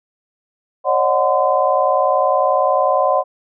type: tone cluster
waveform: sine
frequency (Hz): 547 / 607 / 738 / 1025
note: C#5 / D#5 / F#5 / C6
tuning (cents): -23 / -43 / -5 / -36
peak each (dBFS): -18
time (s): 0.84-3.24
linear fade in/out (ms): 50
effects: none